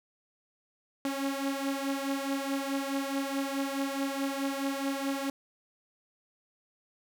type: beating tone pair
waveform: sawtooth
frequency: 273.1 / 277.8 Hz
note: C#4 / C#4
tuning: -26 / +4 cents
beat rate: 4.7 Hz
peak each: -28 / -31 dBFS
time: 1.05-5.3 s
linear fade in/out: 2 ms
effects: none